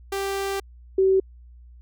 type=tone pair in turn; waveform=sawtooth / sine; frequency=392.7 / 382.2 Hz; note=G4 / G4; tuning=+3 / -44 cents; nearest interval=unison; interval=47 cents; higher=first; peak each=-21 / -15 dBFS; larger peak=second; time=0.12-0.6 / 0.98-1.2 s; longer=first; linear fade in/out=5 ms; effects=added 60 Hz sine -44 dBFS peak until 1.81 s